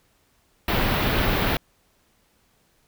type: band-stop noise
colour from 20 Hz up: pink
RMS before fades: -22 dBFS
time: 0.68-1.57 s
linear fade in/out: 2 ms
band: 3900 to 15000 Hz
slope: 24 dB/octave
effects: pink hiss -64 dBFS RMS until 2.87 s